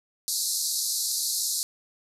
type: band-pass noise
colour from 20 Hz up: pink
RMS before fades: -28 dBFS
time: 0.28-1.63 s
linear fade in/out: 0 ms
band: 4000 to 13000 Hz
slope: 96 dB/octave
effects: none